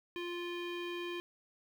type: tone with low-pass filter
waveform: square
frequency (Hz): 349.2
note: F4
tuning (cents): 0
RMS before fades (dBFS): -40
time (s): 0.16-1.2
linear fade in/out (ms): 0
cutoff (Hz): 2900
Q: 4.3
effects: 10-bit